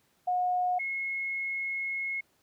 sine tone pair in turn, 724 / 2170 Hz, F#5 / C#7, -38 / -37 cents, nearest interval octave + perfect fifth, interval 1901 cents, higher second, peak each -25 / -30 dBFS, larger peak first, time 0.27-0.79 / 0.79-2.21 s, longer second, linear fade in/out 10 ms, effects pink hiss -69 dBFS RMS until 2.42 s + high-pass 100 Hz 12 dB/octave

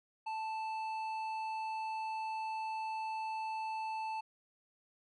sine tone with hard clipping, 880 Hz, A5, in tune, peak -38 dBFS, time 0.26-4.21 s, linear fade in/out 10 ms, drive 8 dB, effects resampled to 22050 Hz

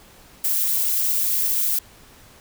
violet noise with amplitude modulation, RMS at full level -18 dBFS, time 0.44-1.79 s, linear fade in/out 5 ms, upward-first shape sine, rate 217 Hz, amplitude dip 70%, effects pink hiss -49 dBFS RMS until 2.4 s

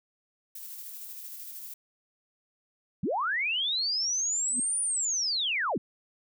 violet noise with tremolo, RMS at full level -41 dBFS, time 0.55-1.74 s, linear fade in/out 5 ms, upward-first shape square, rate 13 Hz, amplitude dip 25%
sine linear two-way sweep, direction up then down, 130 to 9520 to 130 Hz, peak -26 dBFS, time 3.03-5.78 s, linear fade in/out 5 ms, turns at 4.81 s
sine tone with exponential growth, 246.9 Hz, B3, in tune, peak -28 dBFS, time 4.49-4.6 s, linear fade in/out 5 ms, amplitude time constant 23 ms
effects none

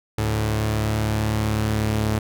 sawtooth tone pair together, 72.3 / 108.33 Hz, D2 / A2, -27 / -26 cents, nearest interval perfect fifth, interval 701 cents, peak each -23 / -17 dBFS, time 0.18-2.19 s, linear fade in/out 5 ms, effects none

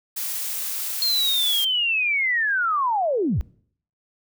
blue noise, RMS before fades -28 dBFS, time 0.16-1.65 s, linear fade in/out 10 ms
sine linear sweep, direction down, 4251 to 46 Hz, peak -19 dBFS, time 1.02-3.41 s, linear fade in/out 0 ms
effects noise-tail reverb RT60 0.6 s tail -23 dB re dry

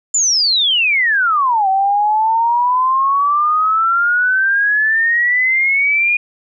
sine exponential two-way sweep, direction down then up, 7270 to 760 to 2453 Hz, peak -11 dBFS, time 0.14-6.17 s, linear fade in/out 5 ms, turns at 1.68 s, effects none

